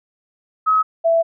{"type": "tone pair in turn", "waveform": "sine", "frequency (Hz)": [1277, 663.3], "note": ["D#6", "E5"], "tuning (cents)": [45, 11], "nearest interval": "major seventh", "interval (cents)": 1134, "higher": "first", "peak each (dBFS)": -12, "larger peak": "neither", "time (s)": [[0.66, 0.83], [1.04, 1.23]], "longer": "second", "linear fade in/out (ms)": 20, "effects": []}